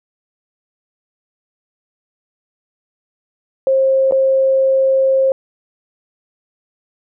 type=tone with dropouts; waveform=sine; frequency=533 Hz; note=C5; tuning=32 cents sharp; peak=-10 dBFS; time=3.67-5.32 s; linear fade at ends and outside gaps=1 ms; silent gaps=4.111-4.122 s; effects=none